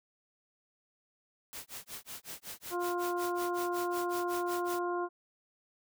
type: noise with tremolo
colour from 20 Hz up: white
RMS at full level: -42 dBFS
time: 1.53-4.79 s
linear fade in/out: 0 ms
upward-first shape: sine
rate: 5.4 Hz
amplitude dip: 100%
type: harmonic tone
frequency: 352 Hz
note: F4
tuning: 14 cents sharp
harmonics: 1 / 2 / 3 / 4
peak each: -33 / -38 / -37 / -43 dBFS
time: 2.7-5.09 s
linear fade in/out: 50 ms
effects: none